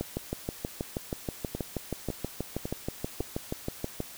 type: two click trains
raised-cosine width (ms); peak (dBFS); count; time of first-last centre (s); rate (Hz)
2; -17 / -19; 26 / 4; 0.01-4.004 / 1.55-3.207; 6.26 / 1.81
effects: white hiss -46 dBFS RMS until 4.17 s